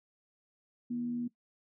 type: tone with frequency modulation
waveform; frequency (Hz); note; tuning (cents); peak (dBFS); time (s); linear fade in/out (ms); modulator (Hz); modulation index
sine; 240.9; B3; -43; -32; 0.9-1.28; 10; 85.1; 0.22
effects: noise-tail reverb RT60 0.1 s tail -17 dB re dry